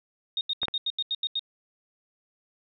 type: tone bursts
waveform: sine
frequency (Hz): 3707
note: A#7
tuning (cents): -10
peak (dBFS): -25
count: 9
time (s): 0.37-1.394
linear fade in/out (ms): 2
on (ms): 40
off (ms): 83
type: clicks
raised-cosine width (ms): 0.5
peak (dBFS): -19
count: 2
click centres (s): 0.632 / 0.683
effects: none